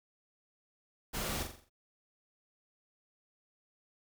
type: noise with echo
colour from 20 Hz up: pink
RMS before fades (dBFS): -37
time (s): 1.13-1.44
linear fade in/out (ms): 20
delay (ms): 43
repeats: 6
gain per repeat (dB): -6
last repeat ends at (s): 1.698
effects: none